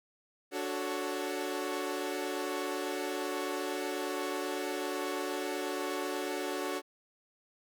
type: chord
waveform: sawtooth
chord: D major seventh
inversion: none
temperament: equal with one note detuned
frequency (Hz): 291.3 / 370 / 440 / 554.4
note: D4 / F#4 / A4 / C#5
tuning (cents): -14 / 0 / 0 / 0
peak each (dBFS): -35 / -33 / -36 / -37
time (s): 0.51-6.82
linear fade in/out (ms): 50
effects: none